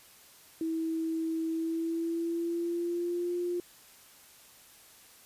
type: tone with pitch glide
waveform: sine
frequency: 324.5 to 351.8 Hz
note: E4 to F4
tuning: -27 to +13 cents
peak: -29 dBFS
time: 0.61-3.6 s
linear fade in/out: 2 ms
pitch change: +140 cents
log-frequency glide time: 1.48-3.34 s
effects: white hiss -56 dBFS RMS until 5.25 s + resampled to 32000 Hz